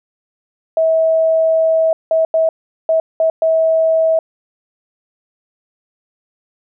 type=tone bursts at uneven times; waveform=sine; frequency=646 Hz; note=E5; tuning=35 cents flat; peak=-10 dBFS; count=6; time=0.77-1.93 / 2.11-2.25 / 2.34-2.49 / 2.89-3 / 3.2-3.3 / 3.42-4.19 s; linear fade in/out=2 ms; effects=none